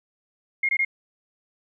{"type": "tone bursts", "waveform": "sine", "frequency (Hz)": 2139, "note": "C7", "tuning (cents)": 38, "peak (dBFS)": -19, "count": 3, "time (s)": [0.63, 0.849], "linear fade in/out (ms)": 5, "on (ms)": 59, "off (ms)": 21, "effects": []}